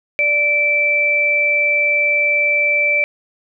sine tone pair together, 587.3 / 2330 Hz, D5 / D7, 0 / -14 cents, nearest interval 2 octaves, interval 2386 cents, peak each -22 / -13 dBFS, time 0.19-3.04 s, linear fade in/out 0 ms, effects none

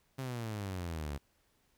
sawtooth exponential sweep, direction down, 135.7 to 69.3 Hz, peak -33 dBFS, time 0.18-1.18 s, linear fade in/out 10 ms, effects pink hiss -73 dBFS RMS until 1.77 s

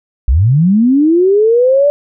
sine linear sweep, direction up, 52.7 to 587.3 Hz, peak -6 dBFS, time 0.28-1.9 s, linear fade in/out 0 ms, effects none

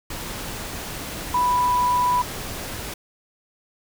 sine tone in noise, 987.8 Hz, B5, in tune, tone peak -17 dBFS, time 1.34-2.22 s, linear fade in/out 5 ms, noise pink, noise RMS -32 dBFS, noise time 0.1-2.94 s, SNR +12 dB, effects none

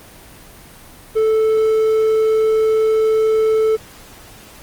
triangle tone, 438.8 Hz, A4, 5 cents flat, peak -10 dBFS, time 1.15-3.77 s, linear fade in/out 20 ms, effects pink hiss -41 dBFS RMS until 4.62 s + Opus 24 kbps

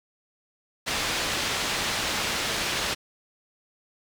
white low-pass noise, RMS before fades -28 dBFS, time 0.86-2.95 s, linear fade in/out 20 ms, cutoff 4500 Hz, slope 12 dB/octave, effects none

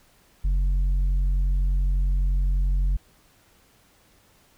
triangle tone with tanh clipping, 45.86 Hz, F#1, 15 cents flat, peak -20 dBFS, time 0.44-2.97 s, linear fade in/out 10 ms, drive 9 dB, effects pink hiss -59 dBFS RMS until 4.57 s

